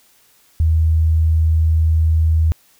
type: tone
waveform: sine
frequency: 80 Hz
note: D#2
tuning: 49 cents sharp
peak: -11 dBFS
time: 0.6-2.52 s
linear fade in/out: 0 ms
effects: white hiss -54 dBFS RMS until 2.79 s